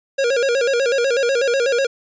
square tone with vibrato, 509 Hz, C5, 48 cents flat, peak -16 dBFS, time 0.18-1.87 s, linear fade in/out 10 ms, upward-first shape square, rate 8.1 Hz, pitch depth 120 cents each way, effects resampled to 16000 Hz

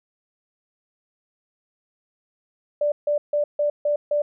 sine tone bursts, 588 Hz, D5, 2 cents sharp, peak -18 dBFS, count 6, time 2.81-4.22 s, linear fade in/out 5 ms, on 110 ms, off 150 ms, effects none

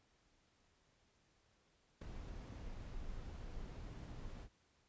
brown noise with ADSR envelope, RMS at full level -42 dBFS, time 2.01-4.49 s, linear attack 9 ms, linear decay 3 ms, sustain -6 dB, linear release 62 ms, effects pink hiss -75 dBFS RMS until 4.88 s + resampled to 16000 Hz

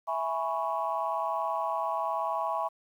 sine chord, C# minor seventh, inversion first, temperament equal, 659.3 / 830.6 / 987.8 / 1108.7 Hz, E5 / G#5 / B5 / C#6, 0 / 0 / 0 / 0 cents, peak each -33 dBFS, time 0.07-2.69 s, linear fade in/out 20 ms, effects tanh soft clip ceiling -18 dBFS + 10-bit

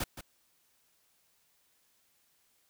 pink noise with echo, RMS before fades -33 dBFS, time 0-0.04 s, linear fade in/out 5 ms, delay 170 ms, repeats 1, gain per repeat -11 dB, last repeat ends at 0.21 s, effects white hiss -71 dBFS RMS until 2.69 s

